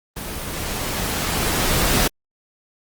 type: noise with level ramp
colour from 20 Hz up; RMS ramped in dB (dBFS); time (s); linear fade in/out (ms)
pink; -30 to -17; 0.16-2.08; 10
effects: Opus 24 kbps